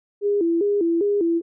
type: tone with vibrato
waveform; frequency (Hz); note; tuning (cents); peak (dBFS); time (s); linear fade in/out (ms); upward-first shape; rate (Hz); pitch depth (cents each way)
sine; 370; F#4; 0; -17; 0.21-1.42; 50; square; 2.5; 170
effects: none